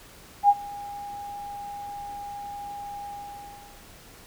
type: tone with ADSR envelope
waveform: sine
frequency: 813 Hz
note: G#5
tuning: 37 cents flat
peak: -11 dBFS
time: 0.43-3.83 s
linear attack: 60 ms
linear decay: 46 ms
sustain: -23 dB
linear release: 780 ms
effects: pink hiss -49 dBFS RMS until 4.26 s